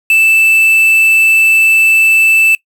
triangle tone with quantisation, 2643 Hz, E7, 4 cents sharp, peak -4 dBFS, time 0.1-2.55 s, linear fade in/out 2 ms, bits 4, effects noise-tail reverb RT60 0.1 s tail -21 dB re dry

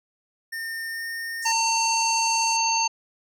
square tone with pitch glide, 1817 to 1829.6 Hz, A#6 to A#6, -45 to -33 cents, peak -30 dBFS, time 0.52-1.52 s, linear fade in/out 10 ms, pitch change +12 cents, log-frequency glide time 0.9-1.06 s
pink band-pass noise, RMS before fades -39 dBFS, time 1.42-2.57 s, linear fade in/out 5 ms, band 5700 to 9900 Hz, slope 48 dB/octave
harmonic tone, 906 Hz, A#5, 50 cents flat, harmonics 1 / 3 / 5 / 7, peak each -23 / -28 / -27 / -26 dBFS, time 1.45-2.88 s, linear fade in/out 10 ms
effects none

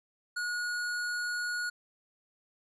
square tone, 1449 Hz, F#6, 37 cents flat, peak -32 dBFS, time 0.36-1.7 s, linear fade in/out 10 ms, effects resampled to 22050 Hz

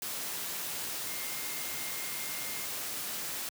sine tone in noise, 2119 Hz, C7, 21 cents sharp, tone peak -46 dBFS, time 1.07-2.65 s, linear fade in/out 2 ms, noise white, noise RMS -37 dBFS, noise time 0.02-3.49 s, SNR -12 dB, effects high-pass 100 Hz 12 dB/octave

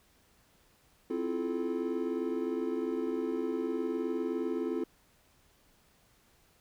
triangle chord, F major seventh, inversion second, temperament equal with one note detuned, 261.6 / 329.6 / 349.2 / 432.4 Hz, C4 / E4 / F4 / A4, 0 / 0 / 0 / -30 cents, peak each -34 / -35 / -34 / -34 dBFS, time 1.1-4.84 s, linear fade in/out 5 ms, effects pink hiss -66 dBFS RMS until 6.6 s

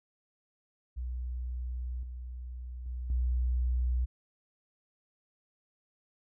sine tone with level steps, 61.74 Hz, B1, in tune, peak -33 / -38 / -34 / -26 dBFS, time 0.96-4.06 s, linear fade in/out 20 ms, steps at 2.03 / 2.86 / 3.1 s, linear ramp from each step 2 ms, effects none

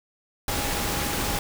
sine tone in noise, 821 Hz, G#5, 20 cents flat, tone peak -36 dBFS, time 0.48-1.39 s, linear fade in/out 2 ms, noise pink, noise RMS -27 dBFS, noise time 0.48-1.39 s, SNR -12 dB, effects none

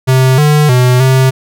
square tone with pitch steps, 130.4 / 149.9 / 125.4 / 131.3 Hz, C3 / D3 / B2 / C3, -5 / +36 / +27 / +6 cents, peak -6 dBFS, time 0.07-1.31 s, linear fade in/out 20 ms, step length 310 ms, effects none

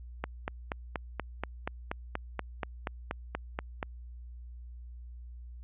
click train, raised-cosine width 0.5 ms, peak -17 dBFS, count 16, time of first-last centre 0.24-3.829 s, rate 4.18 Hz, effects added 60 Hz sine -43 dBFS peak until 5.63 s + resampled to 8000 Hz

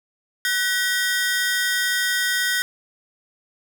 sawtooth ring-modulated tone, 1709 Hz, G#6, 49 cents sharp, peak -13 dBFS, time 0.45-2.62 s, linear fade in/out 0 ms, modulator 208 Hz, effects none

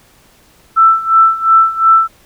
sine tone with tremolo, 1328 Hz, E6, 12 cents sharp, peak -3 dBFS, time 0.76-2.08 s, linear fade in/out 20 ms, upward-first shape sine, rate 2.8 Hz, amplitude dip 85%, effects pink hiss -48 dBFS RMS until 2.25 s

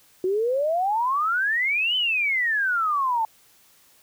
sine exponential two-way sweep, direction up then down, 360.2 to 3070 to 869 Hz, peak -20 dBFS, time 0.24-3.25 s, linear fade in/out 2 ms, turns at 1.96 s, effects white hiss -57 dBFS RMS until 4.02 s

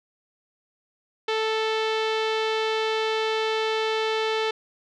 sawtooth tone with low-pass filter, 440 Hz, A4, in tune, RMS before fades -25 dBFS, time 1.28-4.51 s, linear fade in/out 5 ms, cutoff 3600 Hz, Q 2, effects none

